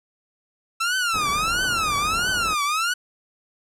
sawtooth tone with vibrato, 1318.5 Hz, E6, in tune, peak -17 dBFS, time 0.8-2.94 s, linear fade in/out 10 ms, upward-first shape triangle, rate 1.5 Hz, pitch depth 270 cents each way
pink low-pass noise, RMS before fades -34 dBFS, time 1.13-2.55 s, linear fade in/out 20 ms, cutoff 1700 Hz, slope 96 dB/octave
effects low-pass 11000 Hz 12 dB/octave

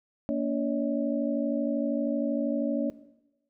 sine tone cluster, 233.7 / 286.5 / 563 / 623 Hz, A#3 / D4 / C#5 / D#5, +5 / -43 / +27 / +2 cents, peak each -30 / -29 / -32 / -36 dBFS, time 0.29-2.9 s, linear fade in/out 0 ms, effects noise-tail reverb RT60 0.9 s tail -17 dB re dry

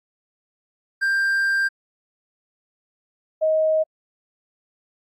triangle / sine tone pair in turn, 1586 / 629.4 Hz, G6 / D#5, +20 / +20 cents, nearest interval octave + major third, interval 1600 cents, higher first, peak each -16 dBFS, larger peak neither, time 1.01-1.69 / 3.41-3.84 s, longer first, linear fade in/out 20 ms, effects AAC 64 kbps

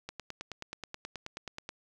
click train, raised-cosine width 0.2 ms, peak -22 dBFS, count 16, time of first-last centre 0.09-1.691 s, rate 9.37 Hz, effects none

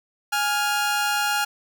sawtooth tone pair together, 830.6 / 1404.2 Hz, G#5 / F6, 0 / +9 cents, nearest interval major sixth, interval 909 cents, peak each -20 dBFS, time 0.32-1.45 s, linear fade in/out 10 ms, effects none

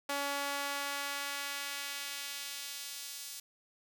sawtooth tone with high-pass filter sweep, 282.4 Hz, C#4, 32 cents sharp, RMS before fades -39 dBFS, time 0.09-3.4 s, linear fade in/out 5 ms, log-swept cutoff 660 to 5500 Hz, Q 0.77, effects none

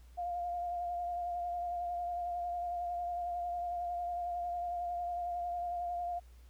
sine tone with vibrato, 702 Hz, F5, 9 cents sharp, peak -34 dBFS, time 0.17-6.2 s, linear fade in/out 20 ms, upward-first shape sine, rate 11 Hz, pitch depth 24 cents each way, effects added 60 Hz sine -53 dBFS peak until 6.49 s + pink hiss -68 dBFS RMS until 6.49 s

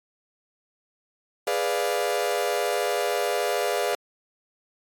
40% pulse chord, G# diminished seventh, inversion none, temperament equal, 415.3 / 493.9 / 587.3 / 698.5 Hz, G#4 / B4 / D5 / F5, 0 / 0 / 0 / 0 cents, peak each -28 dBFS, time 1.47-3.95 s, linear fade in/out 2 ms, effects AAC 64 kbps

